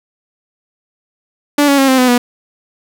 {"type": "tone with pitch steps", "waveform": "sawtooth", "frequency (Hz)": [290, 280.1, 270.6, 261.4, 252.5, 243.9], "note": ["D4", "C#4", "C#4", "C4", "B3", "B3"], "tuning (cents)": [-22, 18, -42, -1, 39, -21], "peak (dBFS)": -4, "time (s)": [1.58, 2.18], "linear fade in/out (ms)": 5, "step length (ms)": 100, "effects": []}